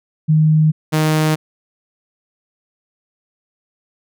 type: tone pair in turn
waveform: sine / sawtooth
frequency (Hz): 155.56 / 155.56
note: D#3 / D#3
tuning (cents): 0 / 0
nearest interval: unison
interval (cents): 0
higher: neither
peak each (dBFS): -9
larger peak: neither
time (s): 0.28-0.72 / 0.92-1.36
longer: neither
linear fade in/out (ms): 20
effects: none